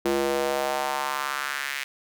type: tone with high-pass filter sweep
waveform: square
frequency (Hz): 69.3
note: C#2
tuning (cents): 0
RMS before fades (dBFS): -27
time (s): 0.05-1.84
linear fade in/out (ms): 5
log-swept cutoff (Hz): 340 to 2100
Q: 2.4
effects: none